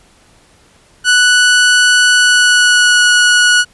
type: tone with pitch glide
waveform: sawtooth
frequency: 1480 to 1463.8 Hz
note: F#6 to F#6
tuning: 0 to -19 cents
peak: -3 dBFS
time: 1.04-3.65 s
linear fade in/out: 50 ms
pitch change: -19 cents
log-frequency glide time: 2.14-3.07 s
effects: pink hiss -48 dBFS RMS until 3.73 s + resampled to 24000 Hz